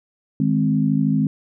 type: chord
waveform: sine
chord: Ab major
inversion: second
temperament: equal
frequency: 155.56 / 207.7 / 261.6 Hz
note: Eb3 / Ab3 / C4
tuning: 0 / 0 / 0 cents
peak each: -20 dBFS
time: 0.4-1.27 s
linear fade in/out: 2 ms
effects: none